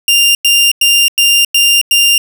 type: tone bursts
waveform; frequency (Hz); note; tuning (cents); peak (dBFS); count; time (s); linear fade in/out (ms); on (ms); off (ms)
sawtooth; 2794; F7; 0; -3; 6; 0.08-2.18; 2; 270; 96
effects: none